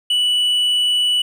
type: tone with hard clipping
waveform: sine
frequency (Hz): 2958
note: F#7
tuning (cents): -1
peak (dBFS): -15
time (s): 0.1-1.22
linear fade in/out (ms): 5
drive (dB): 3
effects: none

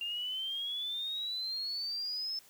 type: exponential sweep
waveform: sine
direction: up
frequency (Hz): 2785 to 5274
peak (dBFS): -34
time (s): 0.01-2.39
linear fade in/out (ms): 2
effects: white hiss -60 dBFS RMS until 2.49 s + high-pass 80 Hz 12 dB/octave

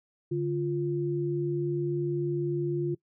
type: tone pair together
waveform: sine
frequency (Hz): 145.05 / 348.6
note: D3 / F4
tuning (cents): -21 / -3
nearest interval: octave + minor third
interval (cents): 1518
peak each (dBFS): -30 / -28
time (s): 0.31-2.95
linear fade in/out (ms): 10
effects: noise-tail reverb RT60 0.1 s tail -21 dB re dry

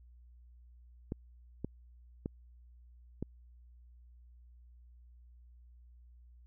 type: clicks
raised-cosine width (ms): 3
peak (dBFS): -23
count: 4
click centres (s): 1.121 / 1.646 / 2.259 / 3.226
effects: added 60 Hz sine -55 dBFS peak until 6.46 s

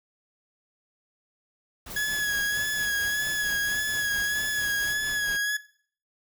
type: noise with tremolo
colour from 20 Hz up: pink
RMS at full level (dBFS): -41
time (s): 1.86-5.37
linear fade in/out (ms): 5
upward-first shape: sine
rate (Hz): 4.4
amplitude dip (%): 55
type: noise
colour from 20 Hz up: blue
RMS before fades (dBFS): -40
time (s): 1.9-4.94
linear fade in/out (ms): 5
type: tone with vibrato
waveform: 40% pulse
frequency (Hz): 1678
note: G#6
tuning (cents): +17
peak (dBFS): -24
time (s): 1.96-5.57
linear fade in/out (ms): 5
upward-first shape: sine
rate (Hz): 1.7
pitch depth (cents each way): 35
effects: noise-tail reverb RT60 0.5 s tail -17 dB re dry

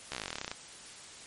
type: slowing click train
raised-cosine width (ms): 0.2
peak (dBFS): -18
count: 18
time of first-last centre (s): 0.12-0.515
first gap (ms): 14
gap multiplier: 1.06
effects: white hiss -49 dBFS RMS until 1.26 s + MP3 48 kbps

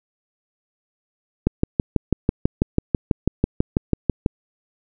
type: click train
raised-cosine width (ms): 3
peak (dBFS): -3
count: 18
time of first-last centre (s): 1.47-4.261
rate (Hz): 6.09
effects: none

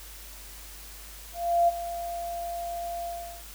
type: tone with ADSR envelope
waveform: sine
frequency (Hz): 689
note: F5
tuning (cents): -24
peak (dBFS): -17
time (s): 1.33-3.44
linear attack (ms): 350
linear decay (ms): 25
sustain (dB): -14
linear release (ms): 380
effects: added 50 Hz sine -46 dBFS peak until 3.54 s + white hiss -46 dBFS RMS until 3.54 s

